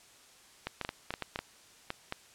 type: clicks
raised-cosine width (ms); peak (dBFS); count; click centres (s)
0.3; -18; 11; 0.67 / 0.813 / 0.849 / 0.891 / 1.106 / 1.139 / 1.223 / 1.359 / 1.39 / 1.904 / 2.124
effects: white hiss -58 dBFS RMS until 2.34 s + low-pass 9000 Hz 12 dB/octave